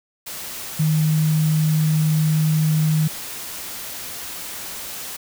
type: tone in noise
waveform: sine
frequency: 155.56 Hz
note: D#3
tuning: in tune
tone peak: -15 dBFS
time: 0.79-3.08 s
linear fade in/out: 10 ms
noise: white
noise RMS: -32 dBFS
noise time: 0.26-5.17 s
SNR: +14 dB
effects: none